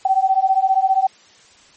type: beating tone pair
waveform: sine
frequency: 759 / 774 Hz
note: F#5 / G5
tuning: +44 / -22 cents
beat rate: 15 Hz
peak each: -16 dBFS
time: 0.05-1.07 s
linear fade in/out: 5 ms
effects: white hiss -49 dBFS RMS until 1.76 s + MP3 32 kbps